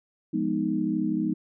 sine chord, F half-diminished seventh, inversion none, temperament equal, 174.61 / 207.7 / 246.9 / 311.1 Hz, F3 / Ab3 / Cb4 / Eb4, 0 / 0 / 0 / 0 cents, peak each -32 / -29 / -30 / -27 dBFS, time 0.33-1.34 s, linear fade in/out 10 ms, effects none

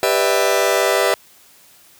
sawtooth chord, E minor seventh, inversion first, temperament just, 395.6 / 494.4 / 593.3 / 659.3 Hz, G4 / B4 / D5 / E5, +16 / +2 / +18 / 0 cents, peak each -16 dBFS, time 0.03-1.14 s, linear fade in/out 0 ms, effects white hiss -49 dBFS RMS until 1.99 s + high-pass 60 Hz 12 dB/octave

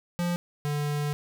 square tone pair in turn, 174.61 / 146.83 Hz, F3 / D3, 0 / 0 cents, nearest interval minor third, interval 300 cents, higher first, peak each -26 / -27 dBFS, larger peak first, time 0.19-0.36 / 0.65-1.13 s, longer second, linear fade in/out 0 ms, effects none

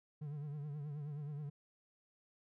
triangle tone with vibrato, 146.83 Hz, D3, in tune, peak -39 dBFS, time 0.21-1.5 s, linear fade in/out 10 ms, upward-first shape triangle, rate 9.4 Hz, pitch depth 88 cents each way, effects none

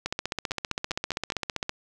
two click trains, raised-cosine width 0.2 ms, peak -13 / -11 dBFS, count 5 / 26, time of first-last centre 0.51-1.321 / 0.06-1.694 s, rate 4.93 / 15.3 Hz, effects none

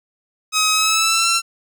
10% pulse tone with pitch glide, 1269 to 1352.2 Hz, D#6 to E6, +34 to +44 cents, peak -6 dBFS, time 0.52-1.42 s, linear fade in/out 50 ms, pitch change +110 cents, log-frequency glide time 0.72-1.28 s, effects none

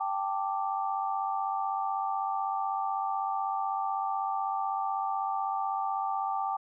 sine chord, G suspended second, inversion none, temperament equal, 784 / 880 / 1174.7 Hz, G5 / A5 / D6, 0 / 0 / 0 cents, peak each -31 / -34 / -34 dBFS, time 0-6.57 s, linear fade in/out 10 ms, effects none

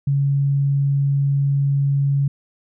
sine tone, 139.8 Hz, C#3, 15 cents sharp, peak -15 dBFS, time 0.07-2.28 s, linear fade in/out 5 ms, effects none

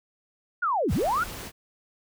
sine linear two-way sweep, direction down then up, 1487 to 57.5 to 1487 Hz, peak -22 dBFS, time 0.62-1.24 s, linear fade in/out 10 ms, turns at 0.93 s
pink noise, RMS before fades -38 dBFS, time 0.88-1.52 s, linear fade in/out 50 ms
effects none

